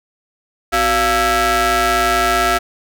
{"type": "ring-modulated tone", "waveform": "sawtooth", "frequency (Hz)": 317.4, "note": "D#4", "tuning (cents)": 35, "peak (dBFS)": -6, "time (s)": [0.72, 2.59], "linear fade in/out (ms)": 20, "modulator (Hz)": 1010, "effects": []}